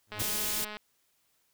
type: tone with exponential growth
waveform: sawtooth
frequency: 103.83 Hz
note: G#2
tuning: in tune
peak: -27 dBFS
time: 0.07-0.22 s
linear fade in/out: 0 ms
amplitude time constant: 32 ms
type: click train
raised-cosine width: 0.3 ms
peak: -25 dBFS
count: 138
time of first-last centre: 0.12-0.769 s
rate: 211 Hz
type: band-stop noise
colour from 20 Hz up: white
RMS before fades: -32 dBFS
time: 0.19-0.65 s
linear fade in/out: 10 ms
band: 480 to 2700 Hz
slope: 24 dB/octave
effects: white hiss -72 dBFS RMS until 1.53 s